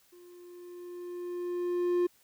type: tone with level ramp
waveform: triangle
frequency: 353.4 Hz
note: F4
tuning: 21 cents sharp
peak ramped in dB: -50 to -21 dBFS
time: 0.12-2.07 s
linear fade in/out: 10 ms
effects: white hiss -65 dBFS RMS until 2.23 s